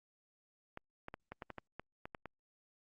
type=clicks; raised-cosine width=0.5 ms; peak=-29 dBFS; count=11; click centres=0.774 / 1.084 / 1.141 / 1.32 / 1.422 / 1.503 / 1.583 / 1.796 / 2.055 / 2.148 / 2.257 s; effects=Opus 48 kbps